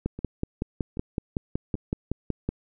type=two click trains; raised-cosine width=3 ms; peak=-23 / -13 dBFS; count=3 / 14; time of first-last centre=0.19-1.752 / 0.06-2.49 s; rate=1.28 / 5.35 Hz; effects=none